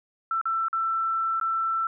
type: tone with dropouts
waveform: sine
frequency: 1335 Hz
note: E6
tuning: 22 cents sharp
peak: -23 dBFS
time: 0.31-1.87 s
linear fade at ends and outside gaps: 2 ms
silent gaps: 0.414-0.455 / 0.684-0.729 / 1.399-1.412 s
effects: none